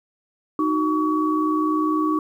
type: tone cluster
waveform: sine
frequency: 309.5 / 369.4 / 1131 Hz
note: D#4 / F#4 / C#6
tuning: -9 / -3 / +34 cents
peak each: -20 / -28 / -23 dBFS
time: 0.59-2.19 s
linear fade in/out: 2 ms
effects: 9-bit